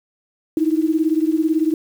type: beating tone pair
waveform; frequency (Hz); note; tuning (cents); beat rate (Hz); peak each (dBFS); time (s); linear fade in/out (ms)
sine; 311.1 / 329.1; D#4 / E4; 0 / -3; 18; -17 / -19; 0.57-1.74; 2
effects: 7-bit